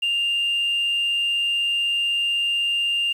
sine tone with frequency modulation, 2800 Hz, F7, 4 cents sharp, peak -18 dBFS, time 0.02-3.13 s, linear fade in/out 10 ms, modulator 76 Hz, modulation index 0.38, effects tanh soft clip ceiling -16 dBFS + 8-bit

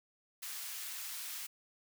white high-pass noise, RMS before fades -43 dBFS, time 0.42-1.47 s, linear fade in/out 10 ms, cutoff 1300 Hz, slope 12 dB/octave, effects none

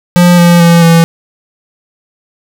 square tone with pitch steps, 176 / 172.88 / 169.81 / 166.79 Hz, F3 / F3 / F3 / E3, +14 / -17 / -48 / +21 cents, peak -3 dBFS, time 0.16-1.04 s, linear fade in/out 0 ms, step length 220 ms, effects none

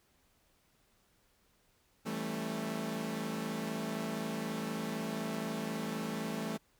sawtooth chord, A dominant seventh, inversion second, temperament equal with one note detuned, 164.81 / 196 / 220 / 271 Hz, E3 / G3 / A3 / C#4, 0 / 0 / 0 / -39 cents, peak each -38 / -39 / -34 / -40 dBFS, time 2.05-6.58 s, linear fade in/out 20 ms, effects pink hiss -71 dBFS RMS until 6.79 s

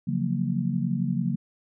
sine chord, Gb major seventh, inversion second, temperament just, 138.75 / 173.43 / 185 / 231.2 Hz, Db3 / F3 / Gb3 / Bb3, +2 / -12 / 0 / -14 cents, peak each -29 dBFS, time 0.07-1.36 s, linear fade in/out 10 ms, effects none

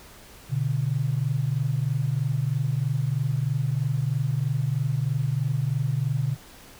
sine tone pair together, 122.2 / 145.32 Hz, B2 / D3, -18 / -18 cents, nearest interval minor third, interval 300 cents, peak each -25 dBFS, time 0.49-6.37 s, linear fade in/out 50 ms, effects pink hiss -48 dBFS RMS until 6.79 s

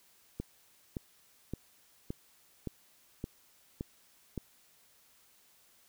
click train, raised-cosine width 3 ms, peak -23 dBFS, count 8, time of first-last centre 0.4-4.377 s, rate 1.76 Hz, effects white hiss -65 dBFS RMS until 5.88 s

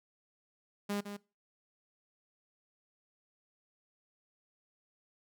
sawtooth tone with echo, 203.5 Hz, G#3, 35 cents flat, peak -29 dBFS, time 0.89-1.01 s, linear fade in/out 10 ms, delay 160 ms, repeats 1, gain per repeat -8 dB, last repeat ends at 1.17 s, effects noise-tail reverb RT60 0.3 s tail -21 dB re dry

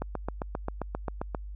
click train, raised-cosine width 1 ms, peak -17 dBFS, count 11, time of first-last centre 0.02-1.348 s, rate 7.53 Hz, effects added 50 Hz sine -37 dBFS peak until 1.55 s

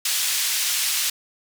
pink band-pass noise, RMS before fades -23 dBFS, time 0.05-1.1 s, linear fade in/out 5 ms, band 3000 to 16000 Hz, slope 12 dB/octave, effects none

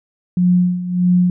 sine tone with tremolo, 179.2 Hz, F3, 45 cents sharp, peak -9 dBFS, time 0.37-1.3 s, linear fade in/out 2 ms, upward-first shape sine, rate 1.6 Hz, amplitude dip 75%, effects none

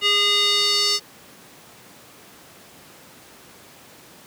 square tone with band-pass filter sweep, 409.4 Hz, G#4, 25 cents flat, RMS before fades -19 dBFS, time 0.01-1 s, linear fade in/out 50 ms, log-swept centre 3000 to 5000 Hz, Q 3.5, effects pink hiss -46 dBFS RMS until 4.26 s + high-pass 150 Hz 12 dB/octave

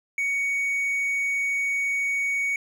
triangle tone, 2237 Hz, C#7, 15 cents sharp, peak -21 dBFS, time 0.18-2.56 s, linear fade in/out 2 ms, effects none

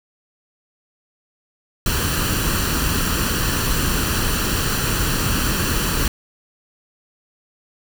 pink noise with comb filter, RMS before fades -20 dBFS, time 1.86-6.08 s, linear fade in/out 2 ms, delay 0.69 ms, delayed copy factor +0.6, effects none

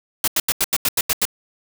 white noise bursts, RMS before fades -18 dBFS, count 9, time 0.24-1.253 s, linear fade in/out 2 ms, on 37 ms, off 85 ms, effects none

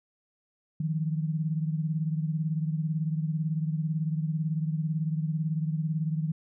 sine beating tone pair, 155.56 / 173.56 Hz, D#3 / F3, 0 / -10 cents, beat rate 18 Hz, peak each -27 / -33 dBFS, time 0.8-6.32 s, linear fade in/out 5 ms, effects none

